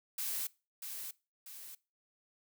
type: noise with echo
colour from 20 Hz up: blue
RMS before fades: -37 dBFS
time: 0.18-0.47 s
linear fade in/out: 5 ms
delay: 640 ms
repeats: 2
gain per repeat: -6 dB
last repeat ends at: 1.75 s
effects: noise-tail reverb RT60 0.3 s tail -22 dB re dry